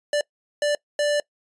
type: tone bursts at uneven times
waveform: square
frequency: 587.3 Hz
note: D5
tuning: in tune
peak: -20 dBFS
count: 3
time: 0.13-0.21 / 0.62-0.75 / 0.99-1.2 s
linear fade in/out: 2 ms
effects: noise-tail reverb RT60 0.1 s tail -23 dB re dry + resampled to 22050 Hz